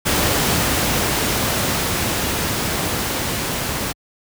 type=noise with level ramp; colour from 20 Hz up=pink; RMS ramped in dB=-17 to -23 dBFS; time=0.05-3.93 s; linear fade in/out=20 ms; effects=high-pass 60 Hz 12 dB/octave